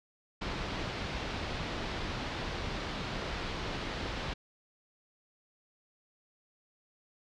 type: low-pass noise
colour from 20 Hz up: pink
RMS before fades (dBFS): -37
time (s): 0.41-4.34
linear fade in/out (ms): 10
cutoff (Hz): 4600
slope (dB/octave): 24
effects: none